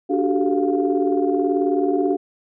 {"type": "tone cluster", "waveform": "sine", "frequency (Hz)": [291, 371.3, 389.6, 430.2, 703], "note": ["D4", "F#4", "G4", "A4", "F5"], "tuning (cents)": [-16, 6, -11, -39, 11], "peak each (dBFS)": [-21, -22, -22, -27, -26], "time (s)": [0.09, 2.17], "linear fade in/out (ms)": 20, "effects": ["tanh soft clip ceiling -5 dBFS"]}